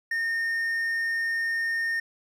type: tone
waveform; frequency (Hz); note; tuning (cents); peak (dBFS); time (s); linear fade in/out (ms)
triangle; 1830; A#6; -32; -23; 0.11-2; 5
effects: none